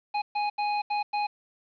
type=tone bursts at uneven times; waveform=square; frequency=830 Hz; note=G#5; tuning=1 cent flat; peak=-26 dBFS; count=5; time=0.14-0.22 / 0.35-0.5 / 0.58-0.82 / 0.9-1.03 / 1.13-1.27 s; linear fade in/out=10 ms; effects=resampled to 11025 Hz + 9-bit